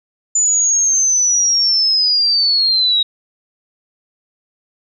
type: linear sweep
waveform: sine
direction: down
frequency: 7040 to 3797 Hz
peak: -11 dBFS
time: 0.35-3.03 s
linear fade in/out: 5 ms
effects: none